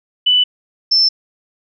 sine tone pair in turn, 2983 / 5315 Hz, F#7 / E8, +13 / +13 cents, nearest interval minor seventh, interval 1000 cents, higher second, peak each -9 dBFS, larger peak neither, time 0.26-0.44 / 0.91-1.09 s, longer neither, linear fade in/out 10 ms, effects none

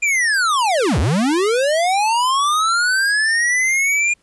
square linear two-way sweep, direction down then up, 2427 to 61.4 to 2427 Hz, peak -15 dBFS, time 0.02-4.14 s, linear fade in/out 10 ms, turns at 0.99 s, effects pink hiss -60 dBFS RMS until 4.22 s + resampled to 24000 Hz

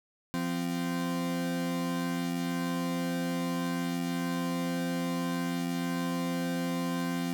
40% pulse tone pair together, 173.2 / 259.5 Hz, F3 / C4, -14 / -14 cents, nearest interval perfect fifth, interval 700 cents, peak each -32 / -31 dBFS, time 0.34-7.33 s, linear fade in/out 0 ms, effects 11-bit

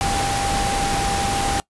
sine tone in noise, 795 Hz, G5, 24 cents sharp, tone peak -22 dBFS, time 0.01-1.6 s, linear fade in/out 0 ms, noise pink, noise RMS -23 dBFS, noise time 0.01-1.6 s, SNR -2 dB, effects noise-tail reverb RT60 0.1 s tail -22 dB re dry + resampled to 24000 Hz

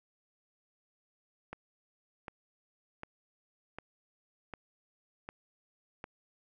click train, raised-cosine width 0.5 ms, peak -26 dBFS, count 7, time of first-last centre 1.53-6.041 s, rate 1.33 Hz, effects none

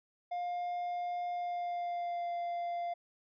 triangle tone with pitch glide, 707 to 694.1 Hz, F5 to F5, +21 to -11 cents, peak -32 dBFS, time 0.31-2.94 s, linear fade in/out 10 ms, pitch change -32 cents, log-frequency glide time 1.33-2.31 s, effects resampled to 11025 Hz

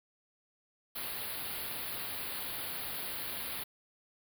white band-stop noise, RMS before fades -39 dBFS, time 0.95-3.64 s, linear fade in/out 10 ms, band 4700 to 10000 Hz, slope 96 dB/octave, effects none

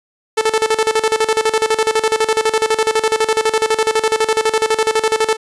sawtooth tone with tremolo, 440 Hz, A4, in tune, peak -7 dBFS, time 0.37-5.37 s, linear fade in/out 10 ms, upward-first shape square, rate 12 Hz, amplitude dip 80%, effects resampled to 24000 Hz

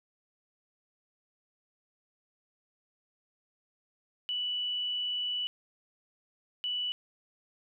sine tone bursts at uneven times, 2961 Hz, F#7, 1 cent sharp, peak -30 dBFS, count 2, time 4.29-5.47 / 6.64-6.92 s, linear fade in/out 0 ms, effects none

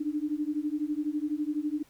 sine beating tone pair, 293.7 / 305.7 Hz, D4 / D#4, 0 / -30 cents, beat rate 12 Hz, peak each -31 dBFS, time 0-1.83 s, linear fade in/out 10 ms, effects pink hiss -62 dBFS RMS until 1.89 s

